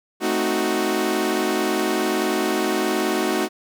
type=chord; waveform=sawtooth; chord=A diminished seventh; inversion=none; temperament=equal; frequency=220 / 261.6 / 311.1 / 370 Hz; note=A3 / C4 / Eb4 / Gb4; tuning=0 / 0 / 0 / 0 cents; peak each=-23 / -25 / -21 / -19 dBFS; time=0.2-3.49 s; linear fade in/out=50 ms; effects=none